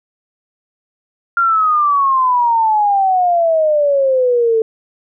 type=exponential sweep; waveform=sine; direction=down; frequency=1396.9 to 440 Hz; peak=-10 dBFS; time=1.37-4.62 s; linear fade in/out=2 ms; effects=none